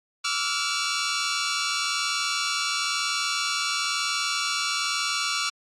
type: tone cluster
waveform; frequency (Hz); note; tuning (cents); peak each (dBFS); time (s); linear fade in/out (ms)
10% pulse; 1153 / 1333 / 1414; D6 / E6 / F6; -32 / +19 / +21; -20; 0.24-5.5; 10
effects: low-pass 7000 Hz 12 dB/octave + AAC 64 kbps